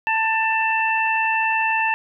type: harmonic tone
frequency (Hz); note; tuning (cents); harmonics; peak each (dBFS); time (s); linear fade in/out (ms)
889; A5; +18; 1 / 2 / 3; -21 / -23 / -22; 0.07-1.94; 0
effects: none